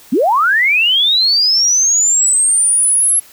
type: linear sweep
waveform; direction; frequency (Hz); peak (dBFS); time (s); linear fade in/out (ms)
sine; up; 201.7 to 11175; -9; 0.12-3.2; 10
effects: white hiss -42 dBFS RMS until 3.32 s